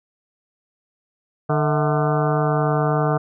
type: harmonic tone with a mistuned harmonic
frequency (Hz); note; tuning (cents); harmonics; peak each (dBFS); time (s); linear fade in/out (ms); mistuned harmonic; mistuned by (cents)
149.8; D3; +35; 1 / 2 / 3 / 4 / 5 / 6 / 7 / 8 / 9 / 10; -20 / -28 / -24 / -25 / -26 / -32 / -32 / -28 / -32 / -35; 1.49-3.18; 10; 4; +120
effects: none